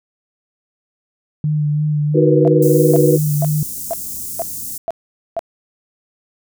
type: tone with vibrato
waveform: sine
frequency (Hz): 150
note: D3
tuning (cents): +37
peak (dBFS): -14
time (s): 1.44-3.63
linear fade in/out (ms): 2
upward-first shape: sine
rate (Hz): 3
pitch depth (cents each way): 24
type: chord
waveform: sine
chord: B major seventh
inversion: first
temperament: equal with one note detuned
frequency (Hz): 311.1 / 370 / 472.9 / 493.9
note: D#4 / F#4 / A#4 / B4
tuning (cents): 0 / 0 / +25 / 0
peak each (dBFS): -16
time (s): 2.14-3.18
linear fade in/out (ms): 20
type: tone bursts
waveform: sine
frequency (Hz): 669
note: E5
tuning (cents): +25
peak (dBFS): -17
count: 7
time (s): 2.45-5.392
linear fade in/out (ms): 0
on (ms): 26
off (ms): 460
type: band-stop noise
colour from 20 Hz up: white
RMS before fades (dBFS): -27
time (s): 2.62-4.78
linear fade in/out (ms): 5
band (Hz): 290 to 6600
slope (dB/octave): 24
effects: none